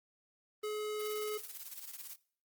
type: tone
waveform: square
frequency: 424.6 Hz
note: G#4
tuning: 38 cents sharp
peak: -36 dBFS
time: 0.63-1.38 s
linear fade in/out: 10 ms
type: noise with tremolo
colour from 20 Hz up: blue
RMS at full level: -44 dBFS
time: 0.99-2.16 s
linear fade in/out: 10 ms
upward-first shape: sine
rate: 18 Hz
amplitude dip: 75%
effects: noise-tail reverb RT60 0.5 s tail -21 dB re dry + Opus 24 kbps